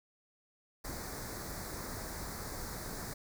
pink band-stop noise, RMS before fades -42 dBFS, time 0.84-3.14 s, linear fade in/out 10 ms, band 2100 to 4100 Hz, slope 48 dB/octave, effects none

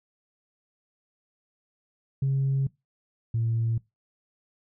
sine tone pair in turn, 135.9 / 114.28 Hz, C#3 / A#2, -34 / -34 cents, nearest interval minor third, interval 300 cents, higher first, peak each -20 / -22 dBFS, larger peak first, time 2.22-2.67 / 3.34-3.78 s, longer first, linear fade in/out 5 ms, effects noise-tail reverb RT60 0.2 s tail -22 dB re dry + tanh soft clip ceiling -19 dBFS

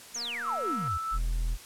sine exponential sweep, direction down, 7040 to 71.8 Hz, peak -32 dBFS, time 0.14-0.98 s, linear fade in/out 10 ms
click train, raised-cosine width 0.5 ms, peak -32 dBFS, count 171, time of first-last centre 0.16-0.877 s, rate 237 Hz
sine tone with tremolo, 1318.5 Hz, E6, in tune, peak -28 dBFS, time 0.44-1.19 s, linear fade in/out 50 ms, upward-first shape sine, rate 4.7 Hz, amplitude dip 35%
triangle tone, 41 Hz, E1, 9 cents flat, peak -24 dBFS, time 1.11-1.58 s, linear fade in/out 50 ms
effects white hiss -48 dBFS RMS until 1.65 s + low-pass 11000 Hz 12 dB/octave

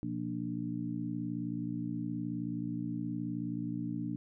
harmonic tone with a mistuned harmonic, 59 Hz, A#1, 22 cents sharp, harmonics 2 / 3 / 4 / 5, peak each -41 / -40 / -39 / -38 dBFS, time 0.03-4.16 s, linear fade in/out 0 ms, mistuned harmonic 2, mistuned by +77 cents, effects none

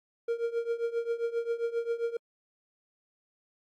triangle tone with tremolo, 466.2 Hz, A#4, in tune, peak -23 dBFS, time 0.28-2.17 s, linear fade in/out 5 ms, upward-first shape triangle, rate 7.5 Hz, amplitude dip 90%, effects AAC 64 kbps

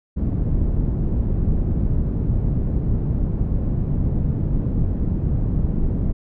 pink low-pass noise, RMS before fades -20 dBFS, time 0.16-6.13 s, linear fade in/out 20 ms, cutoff 200 Hz, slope 12 dB/octave, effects none

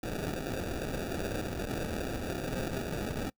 violet noise with sample-and-hold, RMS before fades -35 dBFS, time 0.03-3.3 s, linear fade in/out 2 ms, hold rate 1050 Hz, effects noise-tail reverb RT60 0.1 s tail -24 dB re dry

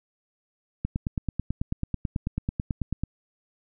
click train, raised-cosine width 5 ms, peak -14 dBFS, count 21, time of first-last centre 0.85-3.036 s, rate 9.15 Hz, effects none

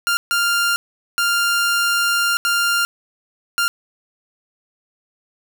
sawtooth tone bursts at uneven times, 1396.9 Hz, F6, in tune, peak -12 dBFS, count 5, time 0.07-0.17 / 0.31-0.76 / 1.18-2.37 / 2.45-2.85 / 3.58-3.68 s, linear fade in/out 0 ms, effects none

